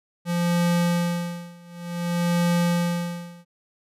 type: tone with tremolo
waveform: square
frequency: 173.2 Hz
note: F3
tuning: 14 cents flat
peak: -19 dBFS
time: 0.25-3.45 s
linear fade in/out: 50 ms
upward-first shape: sine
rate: 0.55 Hz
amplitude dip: 95%
effects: resampled to 32000 Hz